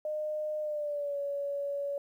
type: tone with pitch glide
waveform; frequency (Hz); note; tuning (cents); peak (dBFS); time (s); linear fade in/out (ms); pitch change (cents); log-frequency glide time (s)
sine; 610 to 565.9; D#5 to C#5; -34 to +36; -31; 0.05-1.98; 2; -130; 0.6-1.17
effects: 11-bit